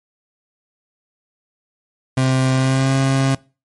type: tone with pitch glide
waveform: 30% pulse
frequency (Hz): 130.81 to 134.64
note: C3 to C3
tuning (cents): 0 to +50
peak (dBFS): -11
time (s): 2.17-3.35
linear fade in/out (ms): 5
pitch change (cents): +50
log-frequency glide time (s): 2.55-2.95
effects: noise-tail reverb RT60 0.3 s tail -21 dB re dry + MP3 48 kbps